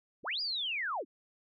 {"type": "linear two-way sweep", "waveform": "sine", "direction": "up then down", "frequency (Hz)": [52, 4978, 218.6], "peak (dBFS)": -32, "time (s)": [0.23, 1.05], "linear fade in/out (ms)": 50, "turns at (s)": 0.41, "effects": []}